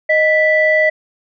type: tone pair together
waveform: sine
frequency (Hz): 622.3 / 1974.5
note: D#5 / B6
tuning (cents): 0 / -1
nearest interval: octave + minor sixth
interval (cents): 1999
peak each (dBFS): -12 / -12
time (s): 0.09-0.9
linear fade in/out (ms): 10
effects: tanh soft clip ceiling -2 dBFS

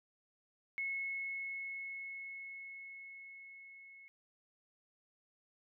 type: tone with level ramp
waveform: sine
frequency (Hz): 2186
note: C#7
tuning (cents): -25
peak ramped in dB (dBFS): -35 to -54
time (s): 0.78-4.08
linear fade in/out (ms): 0
effects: none

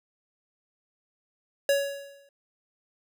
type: tone with exponential decay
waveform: square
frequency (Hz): 560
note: C#5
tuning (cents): +18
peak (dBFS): -19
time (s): 1.69-2.29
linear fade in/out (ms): 2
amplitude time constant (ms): 130
effects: none

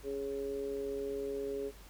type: tone with amplitude modulation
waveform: sine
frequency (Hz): 415.3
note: G#4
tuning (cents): 0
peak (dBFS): -31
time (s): 0.03-1.72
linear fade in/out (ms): 50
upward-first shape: sine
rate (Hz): 137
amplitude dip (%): 80
effects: added 50 Hz sine -53 dBFS peak until 1.89 s + pink hiss -57 dBFS RMS until 1.89 s

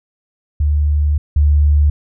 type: tone pair in turn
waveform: sine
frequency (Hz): 74 / 73.58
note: D2 / D2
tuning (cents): +14 / +4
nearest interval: unison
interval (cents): 10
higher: first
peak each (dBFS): -11 / -8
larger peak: second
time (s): 0.6-1.18 / 1.36-1.9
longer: first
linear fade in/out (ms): 5
effects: none

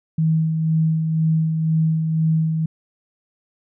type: tone with tremolo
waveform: sine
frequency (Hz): 159.8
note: D#3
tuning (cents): +47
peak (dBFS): -14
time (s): 0.18-2.66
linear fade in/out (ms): 5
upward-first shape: sine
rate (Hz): 2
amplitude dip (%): 40
effects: none

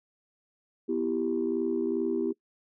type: chord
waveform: sine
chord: E minor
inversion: second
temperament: equal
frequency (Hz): 246.9 / 329.6 / 392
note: B3 / E4 / G4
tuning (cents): 0 / 0 / 0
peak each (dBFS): -31 / -29 / -29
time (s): 0.88-2.33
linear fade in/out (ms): 20
effects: noise-tail reverb RT60 0.1 s tail -21 dB re dry + tanh soft clip ceiling -18 dBFS

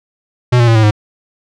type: tone with pitch steps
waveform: square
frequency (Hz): 123.47 / 118.78 / 114.27 / 109.94 / 105.76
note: B2 / A#2 / A#2 / A2 / G#2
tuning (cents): 0 / +33 / -34 / -1 / +32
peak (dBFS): -7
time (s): 0.52-0.91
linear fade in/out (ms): 10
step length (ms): 78
effects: low-pass 5000 Hz 12 dB/octave

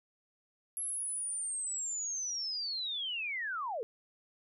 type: linear sweep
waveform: sine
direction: down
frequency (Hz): 11240 to 415.3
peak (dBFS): -34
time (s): 0.77-3.83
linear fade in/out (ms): 0
effects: none

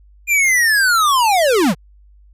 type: linear sweep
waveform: square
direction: down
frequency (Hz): 2428 to 136.6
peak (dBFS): -12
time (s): 0.27-1.75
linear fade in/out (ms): 50
effects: added 50 Hz sine -44 dBFS peak until 2.33 s + resampled to 32000 Hz

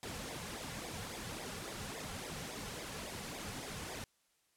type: noise with flanger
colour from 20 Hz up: pink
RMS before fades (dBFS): -44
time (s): 0.03-4.04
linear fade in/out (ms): 0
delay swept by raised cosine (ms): 0.68 to 3.28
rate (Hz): 3.6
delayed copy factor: -0.75
effects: white hiss -75 dBFS RMS until 4.56 s + low-pass 11000 Hz 12 dB/octave

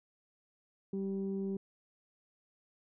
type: tone pair together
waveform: sine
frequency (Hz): 194.97 / 388.7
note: G3 / G4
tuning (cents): -9 / -15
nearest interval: octave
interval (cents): 1194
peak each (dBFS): -34 / -37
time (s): 0.93-1.57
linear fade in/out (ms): 5
effects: tanh soft clip ceiling -27 dBFS

